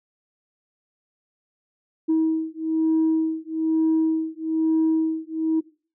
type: beating tone pair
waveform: sine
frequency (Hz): 319.3 / 320.4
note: D#4 / E4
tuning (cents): +45 / -49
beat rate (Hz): 1.1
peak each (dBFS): -21 / -21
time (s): 2.08-5.61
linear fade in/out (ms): 20
effects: noise-tail reverb RT60 0.4 s tail -20 dB re dry + tanh soft clip ceiling -14 dBFS